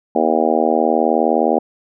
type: harmonic tone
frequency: 79.7 Hz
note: D#2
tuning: 42 cents sharp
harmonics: 3 / 4 / 5 / 6 / 7 / 8 / 9 / 10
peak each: -21 / -21 / -21 / -21 / -21 / -21 / -21 / -21 dBFS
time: 0.15-1.59 s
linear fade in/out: 5 ms
effects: none